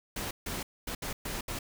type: noise bursts at uneven times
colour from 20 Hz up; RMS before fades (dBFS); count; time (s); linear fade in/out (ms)
pink; -36; 6; 0.16-0.31 / 0.46-0.63 / 0.87-0.95 / 1.02-1.13 / 1.25-1.41 / 1.48-1.59; 5
effects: none